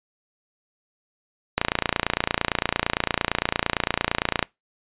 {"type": "click train", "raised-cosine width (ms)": 0.3, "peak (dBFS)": -3, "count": 83, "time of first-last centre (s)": [1.58, 4.427], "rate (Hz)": 28.8, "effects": ["noise-tail reverb RT60 0.2 s tail -24 dB re dry", "resampled to 8000 Hz"]}